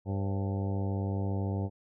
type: harmonic tone with a mistuned harmonic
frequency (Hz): 98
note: G2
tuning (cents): 0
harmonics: 1 / 2 / 3 / 4 / 5 / 6 / 7 / 8 / 9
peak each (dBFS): -30 / -36 / -40 / -42 / -44 / -46 / -47 / -48 / -49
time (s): 0.05-1.7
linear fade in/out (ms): 50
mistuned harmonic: 6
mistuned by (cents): -77
effects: none